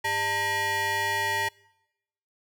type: ring-modulated tone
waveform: 40% pulse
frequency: 499.7 Hz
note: B4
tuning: 20 cents sharp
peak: -21 dBFS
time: 0.04-1.49 s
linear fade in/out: 10 ms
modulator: 1400 Hz
effects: noise-tail reverb RT60 0.9 s tail -25 dB re dry